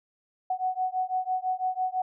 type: beating tone pair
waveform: sine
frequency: 740 / 746 Hz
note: F#5 / F#5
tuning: 0 / +14 cents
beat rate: 6 Hz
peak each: -29 dBFS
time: 0.5-2.02 s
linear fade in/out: 5 ms
effects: none